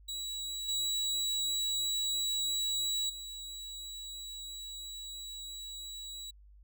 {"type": "tone with level steps", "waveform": "30% pulse", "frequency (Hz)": 3901, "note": "B7", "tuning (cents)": -22, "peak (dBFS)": [-34, -28, -39], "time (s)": [0.08, 6.31], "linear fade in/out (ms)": 10, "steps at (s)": [0.68, 3.09], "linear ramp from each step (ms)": 10, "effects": ["added 50 Hz sine -54 dBFS peak until 6.63 s"]}